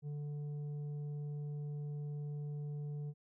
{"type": "tone with tanh clipping", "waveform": "triangle", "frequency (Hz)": 146.83, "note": "D3", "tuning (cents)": 0, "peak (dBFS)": -40, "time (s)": [0.02, 3.14], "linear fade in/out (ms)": 50, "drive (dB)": 10, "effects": []}